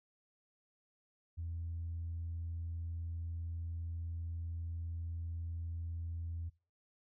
sine tone, 83.8 Hz, E2, 29 cents sharp, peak -37 dBFS, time 1.37-6.5 s, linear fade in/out 20 ms, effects noise-tail reverb RT60 0.4 s tail -25 dB re dry + tanh soft clip ceiling -34 dBFS

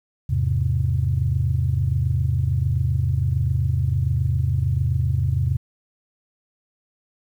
sine chord, E augmented, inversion none, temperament equal, 82.41 / 103.83 / 130.81 Hz, E2 / G#2 / B#2, 0 / 0 / 0 cents, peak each -22 / -23 / -21 dBFS, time 0.29-5.57 s, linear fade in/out 10 ms, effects tanh soft clip ceiling -9 dBFS + 9-bit

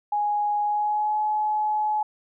sine tone with pitch glide, 830.6 to 850.5 Hz, G#5 to G#5, 0 to +41 cents, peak -21 dBFS, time 0.12-2.03 s, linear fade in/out 5 ms, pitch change +41 cents, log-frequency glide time 0.63-1.18 s, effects none

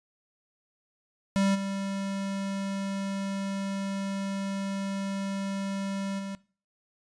square tone with level steps, 196 Hz, G3, in tune, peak -23 / -31 / -35 dBFS, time 1.36-6.35 s, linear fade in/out 0 ms, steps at 1.54 / 6.18 s, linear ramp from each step 20 ms, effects noise-tail reverb RT60 0.4 s tail -21 dB re dry + resampled to 22050 Hz

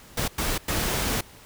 pink noise bursts at uneven times, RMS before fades -26 dBFS, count 3, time 0.17-0.28 / 0.38-0.58 / 0.68-1.21 s, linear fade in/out 5 ms, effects pink hiss -49 dBFS RMS until 1.45 s

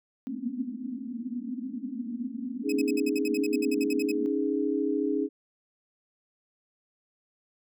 pink band-pass noise, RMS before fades -35 dBFS, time 0.27-4.26 s, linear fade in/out 0 ms, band 230 to 270 Hz, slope 96 dB/octave
sine chord, C# suspended second, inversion none, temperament equal, 277.2 / 311.1 / 415.3 Hz, C#4 / D#4 / G#4, 0 / 0 / 0 cents, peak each -29 dBFS, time 2.63-5.29 s, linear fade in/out 50 ms
sawtooth tone bursts, 2548 Hz, D#7, 41 cents sharp, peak -30 dBFS, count 16, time 2.69-4.118 s, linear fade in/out 5 ms, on 33 ms, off 60 ms
effects none

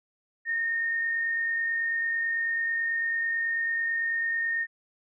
sine tone with amplitude modulation, 1837 Hz, A#6, 26 cents flat, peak -24 dBFS, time 0.45-4.67 s, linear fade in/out 50 ms, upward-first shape sine, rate 49.1 Hz, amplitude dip 25%, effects none

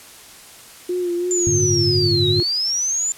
sine tone with vibrato, 353.8 Hz, F4, 23 cents sharp, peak -19 dBFS, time 0.89-2.43 s, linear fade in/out 5 ms, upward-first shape sine, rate 3 Hz, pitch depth 38 cents each way
sine linear two-way sweep, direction down then up, 7190 to 3768 to 7190 Hz, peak -18 dBFS, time 1.31-3.12 s, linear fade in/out 0 ms, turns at 2.28 s
sine chord, G suspended second, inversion none, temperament equal, 98 / 110 / 146.83 Hz, G2 / A2 / D3, 0 / 0 / 0 cents, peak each -23 dBFS, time 1.47-2.4 s, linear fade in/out 0 ms
effects white hiss -42 dBFS RMS until 3.17 s + low-pass 12000 Hz 12 dB/octave

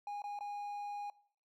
triangle tone with dropouts, 820 Hz, G#5, 22 cents flat, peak -37 dBFS, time 0.07-1.1 s, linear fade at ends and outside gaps 2 ms, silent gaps 0.22-0.24 / 0.39-0.407 s, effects noise-tail reverb RT60 0.6 s tail -22 dB re dry

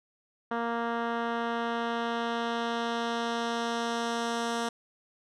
10% pulse tone with low-pass filter sweep, 233.1 Hz, A#3, in tune, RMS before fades -31 dBFS, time 0.51-4.69 s, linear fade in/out 5 ms, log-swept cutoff 1700 to 7800 Hz, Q 1, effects none

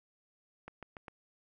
clicks, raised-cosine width 0.5 ms, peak -30 dBFS, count 4, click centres 0.68 / 0.827 / 0.968 / 1.082 s, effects none

